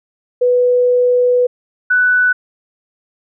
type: tone pair in turn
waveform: sine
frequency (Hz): 493.9 / 1489.5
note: B4 / F#6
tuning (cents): 0 / +11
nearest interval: octave + perfect fifth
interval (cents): 1911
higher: second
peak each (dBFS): -9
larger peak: neither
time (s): 0.41-1.47 / 1.9-2.33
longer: first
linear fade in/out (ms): 10
effects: none